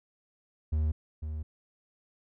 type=tone pair in turn; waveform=triangle; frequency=77.2 / 77.2 Hz; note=D#2 / D#2; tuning=-13 / -13 cents; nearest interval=unison; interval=0 cents; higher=neither; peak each=-23 / -31 dBFS; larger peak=first; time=0.72-0.92 / 1.22-1.43 s; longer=second; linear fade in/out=10 ms; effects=none